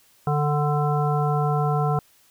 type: harmonic tone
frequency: 147.8 Hz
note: D3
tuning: 11 cents sharp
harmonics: 1 / 3 / 5 / 7 / 9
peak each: -21 / -28 / -26 / -31 / -31 dBFS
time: 0.27-1.99 s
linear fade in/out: 2 ms
effects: white hiss -58 dBFS RMS until 2.3 s